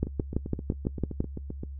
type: two click trains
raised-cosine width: 3 ms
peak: -13 / -21 dBFS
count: 8 / 13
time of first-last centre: 0.03-1.204 / 0.07-1.635 s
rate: 5.96 / 7.67 Hz
effects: noise-tail reverb RT60 0.1 s tail -21 dB re dry + added 69 Hz sine -36 dBFS peak until 1.79 s